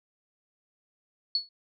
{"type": "tone with exponential decay", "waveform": "sine", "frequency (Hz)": 4400, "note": "C#8", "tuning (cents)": -14, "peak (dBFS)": -20, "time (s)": [1.35, 1.49], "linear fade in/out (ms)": 2, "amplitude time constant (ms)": 30, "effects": []}